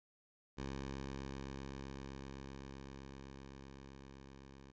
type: tone with level ramp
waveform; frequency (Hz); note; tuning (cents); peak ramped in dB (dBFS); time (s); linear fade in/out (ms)
10% pulse; 67.8; C#2; -38; -33 to -47; 0.57-4.72; 20
effects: resampled to 16000 Hz